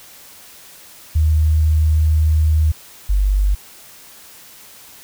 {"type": "tone pair in turn", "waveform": "sine", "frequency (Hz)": [77.78, 48.9], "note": ["D#2", "G1"], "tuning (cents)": [0, -4], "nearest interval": "minor sixth", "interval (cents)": 804, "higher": "first", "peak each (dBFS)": [-11, -12], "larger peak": "first", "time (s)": [[1.15, 2.72], [3.09, 3.55]], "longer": "first", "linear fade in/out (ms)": 10, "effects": ["white hiss -42 dBFS RMS until 5.03 s"]}